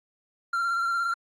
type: tone with vibrato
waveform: triangle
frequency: 1373 Hz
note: F6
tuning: 30 cents flat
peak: -22 dBFS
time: 0.53-1.14 s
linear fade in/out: 5 ms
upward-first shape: square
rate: 17 Hz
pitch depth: 22 cents each way
effects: AAC 32 kbps